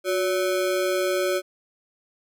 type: ring-modulated tone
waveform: square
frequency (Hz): 466.2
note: A#4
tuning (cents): 0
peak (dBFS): -19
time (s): 0.04-1.42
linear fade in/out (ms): 50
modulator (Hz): 101
effects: none